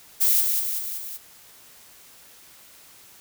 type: noise with echo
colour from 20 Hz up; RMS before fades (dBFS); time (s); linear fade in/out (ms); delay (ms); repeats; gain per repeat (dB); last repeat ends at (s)
violet; -19; 0.2-0.42; 20; 190; 4; -4; 1.18
effects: white hiss -50 dBFS RMS until 3.2 s